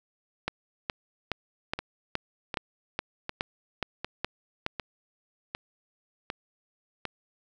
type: two click trains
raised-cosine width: 0.3 ms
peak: -16 / -12 dBFS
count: 8 / 11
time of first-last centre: 1.79-7.053 / 0.48-4.664 s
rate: 1.33 / 2.39 Hz
effects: none